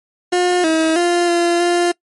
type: tone with pitch steps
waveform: 30% pulse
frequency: 357.8 / 320.4 / 348.5 / 344 / 348.9 Hz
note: F4 / E4 / F4 / F4 / F4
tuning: +42 / -49 / -4 / -26 / -2 cents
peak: -10 dBFS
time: 0.32-1.92 s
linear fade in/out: 10 ms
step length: 320 ms
effects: noise-tail reverb RT60 0.1 s tail -24 dB re dry + MP3 48 kbps